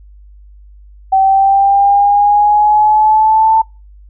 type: exponential sweep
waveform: sine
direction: up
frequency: 767 to 890 Hz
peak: -6 dBFS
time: 1.12-3.62 s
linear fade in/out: 10 ms
effects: noise-tail reverb RT60 0.3 s tail -25 dB re dry + added 50 Hz sine -36 dBFS peak until 4.09 s